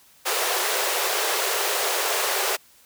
pink high-pass noise, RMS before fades -24 dBFS, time 0.25-2.57 s, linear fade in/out 20 ms, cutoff 370 Hz, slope 96 dB/octave, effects white hiss -55 dBFS RMS until 2.85 s

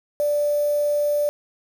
sine tone with quantisation, 587 Hz, D5, 1 cent flat, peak -18 dBFS, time 0.2-1.29 s, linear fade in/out 0 ms, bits 6, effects none

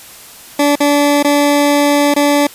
20% pulse tone with dropouts, 289 Hz, D4, 28 cents flat, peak -4 dBFS, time 0.59-2.47 s, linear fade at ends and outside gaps 5 ms, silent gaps 0.756-0.803 / 1.228-1.245 / 2.141-2.162 s, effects white hiss -36 dBFS RMS until 2.54 s + resampled to 32000 Hz

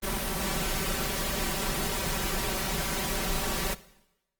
pink noise with comb filter, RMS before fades -30 dBFS, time 0.02-3.75 s, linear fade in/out 20 ms, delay 5.2 ms, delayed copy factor +0.8, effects noise-tail reverb RT60 0.9 s tail -17 dB re dry + Opus 24 kbps

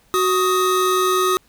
square tone pair together, 371.2 / 1252 Hz, F#4 / D#6, +6 / +10 cents, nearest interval octave + major sixth, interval 2104 cents, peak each -19 dBFS, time 0.14-1.37 s, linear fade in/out 0 ms, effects pink hiss -57 dBFS RMS until 1.48 s

